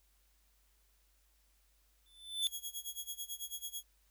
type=tone with exponential growth; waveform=square; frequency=3520 Hz; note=A7; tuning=in tune; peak=-29 dBFS; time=2.06-2.47 s; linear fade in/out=0 ms; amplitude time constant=89 ms
type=tone with tremolo; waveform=10% pulse; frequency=3322 Hz; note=G#7; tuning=in tune; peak=-30 dBFS; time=2.42-3.83 s; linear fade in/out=10 ms; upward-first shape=sine; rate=9.1 Hz; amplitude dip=90%
effects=added 50 Hz sine -70 dBFS peak until 4.1 s + white hiss -74 dBFS RMS until 4.1 s